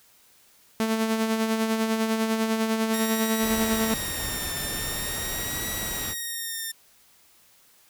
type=tone with tremolo; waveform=sawtooth; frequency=222.1 Hz; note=A3; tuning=16 cents sharp; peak=-17 dBFS; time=0.8-3.94 s; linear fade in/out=0 ms; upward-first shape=sine; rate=10 Hz; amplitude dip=45%
type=tone with vibrato; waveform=5% pulse; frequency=1863 Hz; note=A#6; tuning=2 cents flat; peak=-20 dBFS; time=2.93-6.72 s; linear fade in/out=10 ms; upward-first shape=triangle; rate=0.45 Hz; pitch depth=67 cents each way
type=noise; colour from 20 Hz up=pink; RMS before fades=-34 dBFS; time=3.41-6.15 s; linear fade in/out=50 ms
effects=white hiss -58 dBFS RMS until 7.89 s